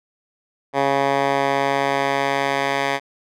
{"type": "tone with band-pass filter sweep", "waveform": "10% pulse", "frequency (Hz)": 138.59, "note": "C#3", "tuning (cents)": 0, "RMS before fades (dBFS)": -20, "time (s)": [0.73, 3], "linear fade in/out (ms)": 50, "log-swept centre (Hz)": [930, 1700], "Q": 0.84, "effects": []}